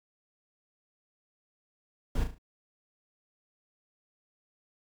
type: noise with echo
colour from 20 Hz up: brown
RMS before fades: -29 dBFS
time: 2.15-2.24 s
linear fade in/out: 5 ms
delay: 36 ms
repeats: 4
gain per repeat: -7 dB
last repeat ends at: 2.384 s
effects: none